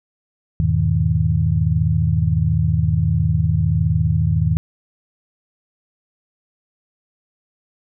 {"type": "chord", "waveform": "sine", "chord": "E major seventh", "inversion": "none", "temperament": "equal with one note detuned", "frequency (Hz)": [82.41, 103.83, 123.47, 158.01], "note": ["E2", "G#2", "B2", "D#3"], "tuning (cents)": [0, 0, 0, 27], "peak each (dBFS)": [-20, -20, -23, -18], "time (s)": [0.6, 4.57], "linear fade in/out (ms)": 0, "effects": []}